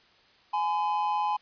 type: tone pair together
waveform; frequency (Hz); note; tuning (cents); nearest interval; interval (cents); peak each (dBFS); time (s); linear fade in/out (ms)
triangle; 839 / 1014.6; G#5 / B5; +17 / +46; minor third; 329; -25 / -27; 0.53-1.37; 10
effects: white hiss -60 dBFS RMS until 1.41 s + resampled to 11025 Hz